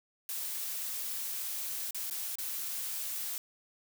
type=noise with dropouts; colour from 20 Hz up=blue; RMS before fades=-37 dBFS; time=0.29-3.38 s; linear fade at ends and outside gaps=1 ms; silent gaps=1.908-1.946 / 2.099-2.109 / 2.355-2.385 s; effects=none